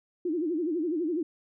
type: tone with vibrato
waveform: sine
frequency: 328.9 Hz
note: E4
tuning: 4 cents flat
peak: -26 dBFS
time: 0.25-1.23 s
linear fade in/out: 5 ms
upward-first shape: sine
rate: 12 Hz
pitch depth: 170 cents each way
effects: none